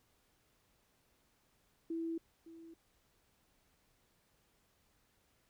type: tone with echo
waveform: sine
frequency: 329.6 Hz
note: E4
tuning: in tune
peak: -36 dBFS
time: 1.9-2.18 s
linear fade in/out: 5 ms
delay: 560 ms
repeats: 1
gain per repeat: -15 dB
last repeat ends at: 2.74 s
effects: pink hiss -74 dBFS RMS until 5.49 s